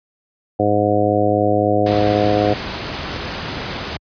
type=harmonic tone; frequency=103.83 Hz; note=G#2; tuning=in tune; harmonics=1 / 2 / 3 / 4 / 5 / 6 / 7; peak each=-22 / -25 / -20 / -22 / -19 / -22 / -20 dBFS; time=0.59-2.54 s; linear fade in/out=10 ms
type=noise; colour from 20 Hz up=pink; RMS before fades=-25 dBFS; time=1.86-3.97 s; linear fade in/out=5 ms
effects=high-pass 60 Hz 12 dB/octave + resampled to 11025 Hz